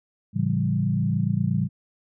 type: chord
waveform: sine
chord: A dominant seventh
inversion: none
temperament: equal with one note detuned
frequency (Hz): 110 / 138.59 / 168.28 / 196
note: A2 / C#3 / E3 / G3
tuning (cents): 0 / 0 / +36 / 0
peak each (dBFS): -26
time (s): 0.33-1.69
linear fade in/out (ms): 50
effects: none